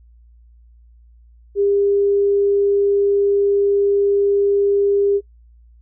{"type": "tone", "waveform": "sine", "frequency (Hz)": 401.8, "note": "G4", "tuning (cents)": 43, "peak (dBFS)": -13, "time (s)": [1.55, 5.21], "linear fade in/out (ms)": 50, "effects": ["noise-tail reverb RT60 0.1 s tail -22 dB re dry", "added 58 Hz sine -45 dBFS peak until 5.81 s"]}